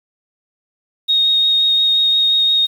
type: tone with vibrato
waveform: sine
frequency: 3729 Hz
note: A#7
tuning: in tune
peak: -11 dBFS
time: 1.08-2.67 s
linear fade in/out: 20 ms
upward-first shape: sine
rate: 5.7 Hz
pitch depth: 9 cents each way
effects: 7-bit